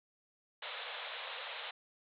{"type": "band-pass noise", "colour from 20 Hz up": "white", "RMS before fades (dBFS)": -44, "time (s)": [0.62, 1.71], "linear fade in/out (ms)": 5, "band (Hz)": [460, 3900], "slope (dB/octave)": 96, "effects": []}